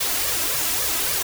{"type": "noise with flanger", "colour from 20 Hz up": "white", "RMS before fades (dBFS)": -23, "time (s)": [0, 1.23], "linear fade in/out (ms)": 10, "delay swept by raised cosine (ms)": [1.7, 3.1], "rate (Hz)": 3.6, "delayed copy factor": 0.7, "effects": []}